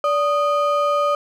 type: ring-modulated tone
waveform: triangle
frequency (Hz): 910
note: A#5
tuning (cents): -42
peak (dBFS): -11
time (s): 0.04-1.15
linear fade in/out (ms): 2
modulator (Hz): 330
effects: none